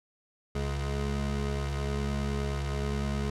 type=tone pair together; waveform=25% pulse; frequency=69.64 / 210 Hz; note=C#2 / G#3; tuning=+9 / +19 cents; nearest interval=octave + perfect fifth; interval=1910 cents; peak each=-26 / -32 dBFS; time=0.55-3.3 s; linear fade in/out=5 ms; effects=low-pass 8000 Hz 12 dB/octave